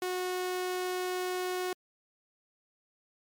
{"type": "tone", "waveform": "sawtooth", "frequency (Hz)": 365.3, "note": "F#4", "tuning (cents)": -22, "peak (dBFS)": -27, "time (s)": [0.02, 1.73], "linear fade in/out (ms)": 2, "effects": ["MP3 96 kbps"]}